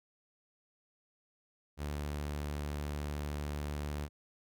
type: tone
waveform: sawtooth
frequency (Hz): 73.42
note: D2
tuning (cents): 0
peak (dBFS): -32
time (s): 1.77-4.09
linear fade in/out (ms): 50
effects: none